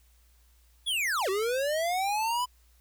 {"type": "linear two-way sweep", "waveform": "square", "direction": "down then up", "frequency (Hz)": [3485, 370, 1009], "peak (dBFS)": -27, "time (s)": [0.86, 2.46], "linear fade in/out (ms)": 20, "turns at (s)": 1.29, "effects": ["added 59 Hz sine -59 dBFS peak until 2.8 s", "white hiss -67 dBFS RMS until 2.8 s"]}